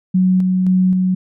sine tone with tremolo, 185 Hz, F#3, in tune, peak -10 dBFS, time 0.14-1.15 s, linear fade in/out 10 ms, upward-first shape square, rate 1.9 Hz, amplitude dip 25%, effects none

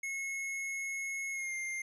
square tone with pitch glide, 2177 to 2109 Hz, C#7 to C7, -32 to +13 cents, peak -36 dBFS, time 0.03-1.82 s, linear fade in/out 5 ms, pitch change -55 cents, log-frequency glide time 1.32-1.54 s, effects resampled to 24000 Hz + 12-bit

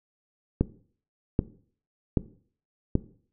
click train, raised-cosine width 3 ms, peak -8 dBFS, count 4, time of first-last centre 0.61-2.954 s, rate 1.28 Hz, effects noise-tail reverb RT60 0.5 s tail -17 dB re dry

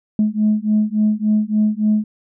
sine beating tone pair, 211.4 / 214.9 Hz, G#3 / A3, +31 / -41 cents, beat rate 3.5 Hz, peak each -16 dBFS, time 0.19-2.04 s, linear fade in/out 2 ms, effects tanh soft clip ceiling -8 dBFS

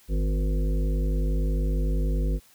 harmonic tone with a mistuned harmonic, 50.8 Hz, G#1, 38 cents flat, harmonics 1 / 3 / 5 / 7 / 9 / 10, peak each -22 / -32 / -36 / -39 / -41 / -42 dBFS, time 0.08-2.4 s, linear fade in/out 50 ms, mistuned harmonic 3, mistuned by +56 cents, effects white hiss -57 dBFS RMS until 2.54 s

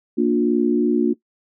sine chord, Bb major, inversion none, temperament equal with one note detuned, 233.1 / 293.7 / 356.6 Hz, Bb3 / D4 / F4, 0 / 0 / +36 cents, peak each -19 dBFS, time 0.17-1.14 s, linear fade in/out 20 ms, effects noise-tail reverb RT60 0.1 s tail -18 dB re dry

